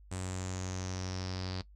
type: tone with low-pass filter sweep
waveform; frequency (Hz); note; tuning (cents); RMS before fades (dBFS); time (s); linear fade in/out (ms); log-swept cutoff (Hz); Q
sawtooth; 92.5; F#2; 0; -38; 0.11-1.62; 10; 8200 to 4600; 6.6
effects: noise-tail reverb RT60 0.1 s tail -19 dB re dry + added 50 Hz sine -53 dBFS peak until 1.75 s